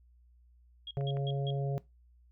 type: tone bursts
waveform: sine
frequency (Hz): 3279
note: G#7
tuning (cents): -23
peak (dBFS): -39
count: 4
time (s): 0.87-1.506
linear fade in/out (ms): 2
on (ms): 39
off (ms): 160
type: harmonic tone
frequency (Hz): 138.59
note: C#3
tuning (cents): 0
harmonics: 1 / 3 / 4 / 5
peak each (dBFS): -30 / -40 / -42 / -44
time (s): 0.97-1.78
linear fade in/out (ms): 0
type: clicks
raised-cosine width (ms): 0.5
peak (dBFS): -41 / -35 / -33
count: 3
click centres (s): 0.973 / 1.01 / 1.17
effects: noise-tail reverb RT60 0.2 s tail -19 dB re dry + added 60 Hz sine -59 dBFS peak until 2.31 s